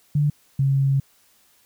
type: tone pair in turn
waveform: sine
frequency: 146.83 / 136.74 Hz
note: D3 / C#3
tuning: 0 / -23 cents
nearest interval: minor second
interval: 123 cents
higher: first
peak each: -16 dBFS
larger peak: neither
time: 0.15-0.3 / 0.59-1 s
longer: second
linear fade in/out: 5 ms
effects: white hiss -59 dBFS RMS until 1.65 s